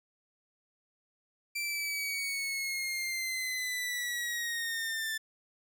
sawtooth linear sweep, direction down, 2349 to 1763 Hz, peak -29 dBFS, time 1.55-5.18 s, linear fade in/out 10 ms, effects none

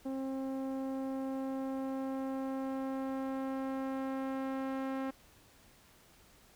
sawtooth tone with low-pass filter sweep, 266.7 Hz, C4, 33 cents sharp, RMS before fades -37 dBFS, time 0.05-5.11 s, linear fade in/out 10 ms, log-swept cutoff 630 to 1700 Hz, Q 0.78, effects pink hiss -62 dBFS RMS until 6.55 s

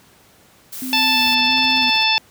blue noise, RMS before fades -31 dBFS, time 0.72-1.35 s, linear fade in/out 10 ms
sine tone with vibrato, 253.6 Hz, B3, 46 cents sharp, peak -25 dBFS, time 0.82-1.9 s, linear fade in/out 0 ms, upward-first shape square, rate 1.5 Hz, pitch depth 32 cents each way
harmonic tone, 880 Hz, A5, in tune, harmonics 1 / 2 / 3 / 4 / 5 / 6, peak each -21 / -28 / -18 / -19 / -24 / -22 dBFS, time 0.93-2.18 s, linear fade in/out 0 ms
pink noise with tremolo, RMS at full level -36 dBFS, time 1.19-2.05 s, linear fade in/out 20 ms, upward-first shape triangle, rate 16 Hz, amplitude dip 70%
effects pink hiss -51 dBFS RMS until 2.3 s + high-pass 80 Hz 12 dB/octave

